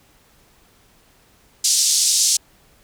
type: band-pass noise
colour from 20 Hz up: pink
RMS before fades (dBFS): -17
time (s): 1.64-2.37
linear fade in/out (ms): 5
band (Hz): 4800 to 8700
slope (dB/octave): 24
effects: pink hiss -55 dBFS RMS until 2.83 s